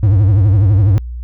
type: tone with vibrato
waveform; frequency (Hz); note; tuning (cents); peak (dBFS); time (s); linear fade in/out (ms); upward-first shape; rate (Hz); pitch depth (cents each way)
triangle; 100.2; G2; +38; -5; 0.03-0.98; 0; triangle; 12; 200
effects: added 60 Hz sine -22 dBFS peak until 1.23 s